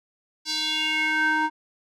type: tone with band-pass filter sweep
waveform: square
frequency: 311.1 Hz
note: D#4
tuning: in tune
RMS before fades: -24 dBFS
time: 0.45-1.5 s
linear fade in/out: 50 ms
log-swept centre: 4900 to 1100 Hz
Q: 3.8
effects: none